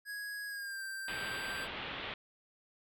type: tone with pitch glide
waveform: square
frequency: 1661.2 to 1570.7 Hz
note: G#6 to G6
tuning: 0 to +3 cents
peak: -40 dBFS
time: 0.05-1.68 s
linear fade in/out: 50 ms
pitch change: -97 cents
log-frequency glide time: 0.47-0.81 s
type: low-pass noise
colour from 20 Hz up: white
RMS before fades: -42 dBFS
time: 1.08-2.14 s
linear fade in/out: 2 ms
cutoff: 3600 Hz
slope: 48 dB/octave
effects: none